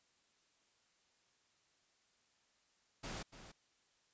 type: noise with echo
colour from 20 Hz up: pink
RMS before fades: -45 dBFS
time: 3.03-3.23 s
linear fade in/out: 10 ms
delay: 290 ms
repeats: 1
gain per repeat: -11 dB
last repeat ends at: 3.52 s
effects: white hiss -75 dBFS RMS until 4.13 s + resampled to 16000 Hz